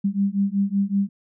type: beating tone pair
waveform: sine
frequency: 196 / 201.3 Hz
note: G3 / G3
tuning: 0 / +46 cents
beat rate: 5.3 Hz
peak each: -22 dBFS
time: 0.04-1.09 s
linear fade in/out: 10 ms
effects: none